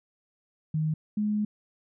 sine tone pair in turn, 155.9 / 210.2 Hz, D#3 / G#3, +4 / +21 cents, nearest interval perfect fourth, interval 517 cents, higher second, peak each -24 dBFS, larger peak neither, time 0.74-0.94 / 1.17-1.45 s, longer second, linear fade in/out 5 ms, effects none

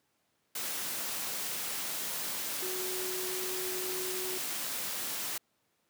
sine tone in noise, 370 Hz, F#4, in tune, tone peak -38 dBFS, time 2.62-4.38 s, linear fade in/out 5 ms, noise white, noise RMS -36 dBFS, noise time 0.55-5.38 s, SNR -5 dB, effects pink hiss -75 dBFS RMS until 5.89 s + high-pass 150 Hz 12 dB/octave

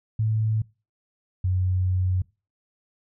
sine tone pair in turn, 109.5 / 92.08 Hz, A2 / F#2, -8 / -8 cents, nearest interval minor third, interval 300 cents, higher first, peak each -20 / -20 dBFS, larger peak neither, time 0.19-0.62 / 1.44-2.22 s, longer second, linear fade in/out 5 ms, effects noise-tail reverb RT60 0.3 s tail -23 dB re dry

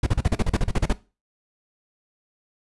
brown noise bursts, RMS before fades -19 dBFS, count 13, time 0.03-0.929 s, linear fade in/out 5 ms, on 35 ms, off 37 ms, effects noise-tail reverb RT60 0.3 s tail -18 dB re dry + resampled to 24000 Hz

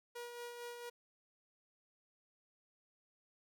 sawtooth tone with tremolo, 479.4 Hz, A#4, 48 cents sharp, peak -40 dBFS, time 0.15-0.9 s, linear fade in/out 10 ms, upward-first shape sine, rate 4.4 Hz, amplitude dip 40%, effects none

